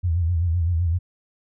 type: tone with vibrato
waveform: sine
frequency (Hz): 85.2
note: F2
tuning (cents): -42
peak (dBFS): -18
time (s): 0.03-0.99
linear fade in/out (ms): 20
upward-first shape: sine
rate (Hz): 7.8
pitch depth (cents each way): 99
effects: none